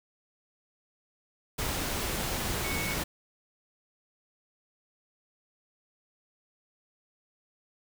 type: tone in noise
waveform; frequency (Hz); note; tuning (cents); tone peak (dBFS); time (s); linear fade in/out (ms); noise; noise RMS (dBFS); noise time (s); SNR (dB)
sine; 2217; C#7; 0; -35; 2.64-2.95; 10; pink; -32; 1.58-3.04; -6
effects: none